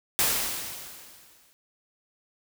white noise with exponential decay, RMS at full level -22 dBFS, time 0.19-1.53 s, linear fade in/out 0 ms, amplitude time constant 290 ms, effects none

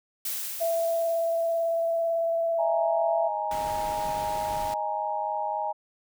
blue noise with exponential decay, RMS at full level -30 dBFS, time 0.25-2.65 s, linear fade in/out 5 ms, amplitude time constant 520 ms
sine tone with vibrato, 666 Hz, E5, 18 cents sharp, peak -23 dBFS, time 0.6-3.29 s, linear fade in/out 20 ms, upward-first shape square, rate 18 Hz, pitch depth 9 cents each way
sine chord, D# suspended fourth, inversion none, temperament just, 622.3 / 829.7 / 933.4 Hz, D#5 / G#5 / A#5, 0 / -2 / +2 cents, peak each -33 / -29 / -32 dBFS, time 2.58-5.73 s, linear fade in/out 20 ms
pink noise, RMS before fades -39 dBFS, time 3.51-4.74 s, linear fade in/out 2 ms
effects none

